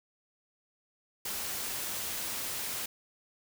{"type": "noise", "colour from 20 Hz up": "white", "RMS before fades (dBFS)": -36, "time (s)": [1.25, 2.86], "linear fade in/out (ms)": 5, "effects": []}